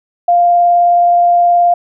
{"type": "tone with vibrato", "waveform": "sine", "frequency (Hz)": 698.5, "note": "F5", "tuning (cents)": 0, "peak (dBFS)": -6, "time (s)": [0.28, 1.74], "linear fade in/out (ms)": 5, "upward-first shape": "sine", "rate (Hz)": 19, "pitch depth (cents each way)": 8, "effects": []}